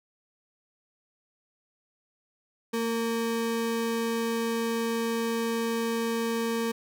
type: ring-modulated tone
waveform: square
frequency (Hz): 344.3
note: F4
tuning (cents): -25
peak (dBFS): -24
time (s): 2.73-6.72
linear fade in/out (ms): 10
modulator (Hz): 116
effects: none